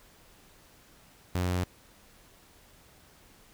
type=tone; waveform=sawtooth; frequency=90.1 Hz; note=F#2; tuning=45 cents flat; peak=-23 dBFS; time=1.35-1.64 s; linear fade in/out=0 ms; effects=pink hiss -58 dBFS RMS until 3.53 s